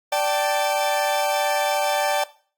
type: chord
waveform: 40% pulse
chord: D suspended fourth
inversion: none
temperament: equal with one note detuned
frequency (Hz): 587.3 / 776.8 / 880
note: D5 / G5 / A5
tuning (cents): 0 / -16 / 0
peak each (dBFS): -22 / -23 / -25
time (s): 0.12-2.24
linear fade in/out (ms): 5
effects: noise-tail reverb RT60 0.4 s tail -17 dB re dry + Opus 48 kbps